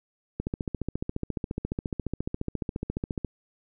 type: click train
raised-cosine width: 3 ms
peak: -16 dBFS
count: 42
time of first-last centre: 0.4-3.247 s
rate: 14.4 Hz
effects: none